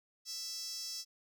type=tone with high-pass filter; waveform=sawtooth; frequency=662 Hz; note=E5; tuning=7 cents sharp; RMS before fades=-42 dBFS; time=0.25-1.05 s; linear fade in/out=50 ms; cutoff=5300 Hz; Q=6.1; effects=none